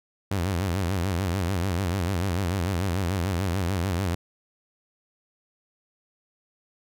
sawtooth tone with vibrato, 91.5 Hz, F#2, 19 cents flat, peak -20 dBFS, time 0.31-4.15 s, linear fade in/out 5 ms, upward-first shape sine, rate 6.8 Hz, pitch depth 160 cents each way, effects none

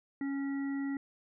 harmonic tone, 276.8 Hz, C#4, 2 cents flat, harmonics 1 / 3 / 5 / 7, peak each -32 / -51 / -53 / -47 dBFS, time 0.21-0.97 s, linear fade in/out 2 ms, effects none

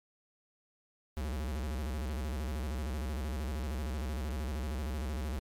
square tone with vibrato, 69.3 Hz, C#2, in tune, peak -34 dBFS, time 1.17-5.39 s, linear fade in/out 0 ms, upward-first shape square, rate 13 Hz, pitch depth 170 cents each way, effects MP3 96 kbps

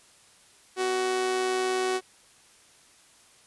sawtooth tone with amplitude modulation, 373.6 Hz, F#4, 17 cents sharp, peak -19 dBFS, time 0.76-2.01 s, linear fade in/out 50 ms, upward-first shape sine, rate 119 Hz, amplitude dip 40%, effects white hiss -57 dBFS RMS until 3.46 s + resampled to 24000 Hz

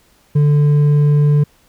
sine tone with hard clipping, 146.83 Hz, D3, in tune, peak -10 dBFS, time 0.35-1.44 s, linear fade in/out 10 ms, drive 4 dB, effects pink hiss -54 dBFS RMS until 1.68 s

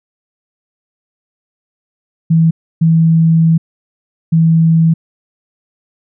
sine tone bursts at uneven times, 163.2 Hz, E3, 17 cents flat, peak -6 dBFS, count 3, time 2.3-2.51 / 2.81-3.58 / 4.32-4.94 s, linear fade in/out 10 ms, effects none

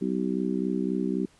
harmonic tone, 63.8 Hz, C2, 43 cents flat, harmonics 3 / 4 / 5 / 6, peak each -29 / -30 / -31 / -32 dBFS, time 0.01-1.26 s, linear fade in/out 10 ms, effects pink hiss -60 dBFS RMS until 1.39 s + resampled to 24000 Hz

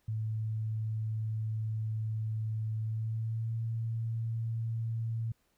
sine tone with pitch glide, 109.7 to 113.7 Hz, A2 to A#2, -5 to -43 cents, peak -31 dBFS, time 0.08-5.32 s, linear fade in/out 5 ms, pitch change +62 cents, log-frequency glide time 2.79-3.58 s, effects pink hiss -74 dBFS RMS until 5.57 s

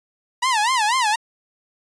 sawtooth tone with vibrato, 937 Hz, A#5, 9 cents sharp, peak -13 dBFS, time 0.42-1.16 s, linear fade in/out 10 ms, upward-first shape sine, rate 4.1 Hz, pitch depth 210 cents each way, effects resampled to 22050 Hz

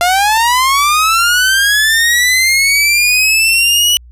sawtooth linear sweep, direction up, 687 to 2960 Hz, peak -5 dBFS, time 0.01-3.97 s, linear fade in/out 0 ms, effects added 60 Hz sine -35 dBFS peak until 4.11 s + resampled to 32000 Hz

